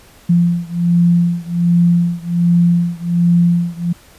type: beating tone pair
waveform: sine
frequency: 172.1 / 173.4 Hz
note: F3 / F3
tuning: -25 / -12 cents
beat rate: 1.3 Hz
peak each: -13 / -14 dBFS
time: 0.29-3.93 s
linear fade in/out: 10 ms
effects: pink hiss -45 dBFS RMS until 4.18 s + resampled to 32000 Hz